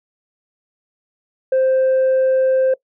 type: tone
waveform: sine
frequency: 523.3 Hz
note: C5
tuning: in tune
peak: -10 dBFS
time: 1.52-2.74 s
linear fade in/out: 5 ms
effects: noise-tail reverb RT60 0.1 s tail -22 dB re dry + tanh soft clip ceiling -11 dBFS